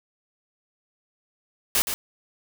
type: noise with echo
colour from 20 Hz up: white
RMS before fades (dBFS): -21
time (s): 1.75-1.82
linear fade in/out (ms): 0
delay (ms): 120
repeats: 1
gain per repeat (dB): -7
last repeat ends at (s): 1.94
effects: none